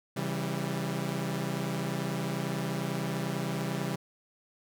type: chord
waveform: sawtooth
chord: C# diminished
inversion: none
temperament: equal with one note detuned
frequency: 135.82 / 164.81 / 196 Hz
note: C#3 / E3 / G3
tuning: -35 / 0 / 0 cents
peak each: -31 / -31 / -31 dBFS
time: 0.16-3.96 s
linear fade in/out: 10 ms
effects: none